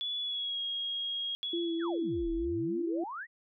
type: tone with pitch glide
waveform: sine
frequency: 3422 to 3275 Hz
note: A7 to G#7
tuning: -49 to -25 cents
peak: -32 dBFS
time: 0.01-1.35 s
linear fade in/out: 0 ms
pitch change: -76 cents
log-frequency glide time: 0.2-0.61 s
type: tone with exponential decay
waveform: sine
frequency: 3371 Hz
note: G#7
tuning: 25 cents sharp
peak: -31 dBFS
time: 1.43-2.45 s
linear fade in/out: 0 ms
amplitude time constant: 220 ms
type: tone with vibrato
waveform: sine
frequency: 336.6 Hz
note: E4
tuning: 36 cents sharp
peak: -30 dBFS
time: 1.53-3.04 s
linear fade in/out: 5 ms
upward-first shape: sine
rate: 3.4 Hz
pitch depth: 30 cents each way
type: exponential two-way sweep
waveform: sine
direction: down then up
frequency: 2000 to 32.7 to 2000 Hz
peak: -37 dBFS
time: 1.79-3.27 s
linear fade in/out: 50 ms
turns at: 2.29 s
effects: none